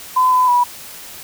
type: tone with pitch steps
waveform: sine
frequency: 1016 / 1008 / 976 Hz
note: B5 / B5 / B5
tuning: +49 / +35 / -21 cents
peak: -10 dBFS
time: 0.16-0.64 s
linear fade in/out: 10 ms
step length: 160 ms
effects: white hiss -35 dBFS RMS until 1.23 s